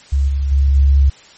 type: tone with level steps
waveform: sine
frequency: 69 Hz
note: C#2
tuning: 7 cents flat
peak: -11 / -14 / -9 / -7 dBFS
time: 0.12-1.1 s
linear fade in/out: 10 ms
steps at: 0.28 / 0.51 / 0.75 s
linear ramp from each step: 10 ms
effects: white hiss -43 dBFS RMS until 1.37 s + MP3 32 kbps